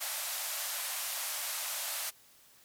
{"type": "band-pass noise", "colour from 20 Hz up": "white", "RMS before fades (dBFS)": -37, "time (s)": [0, 2.11], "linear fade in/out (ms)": 20, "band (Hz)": [550, 15000], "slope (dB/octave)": 96, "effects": ["white hiss -61 dBFS RMS until 2.64 s"]}